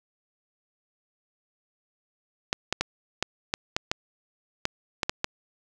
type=clicks; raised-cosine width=0.2 ms; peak=-7 dBFS; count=11; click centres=2.529 / 2.726 / 2.81 / 3.226 / 3.539 / 3.765 / 3.915 / 4.654 / 5.032 / 5.095 / 5.244 s; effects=none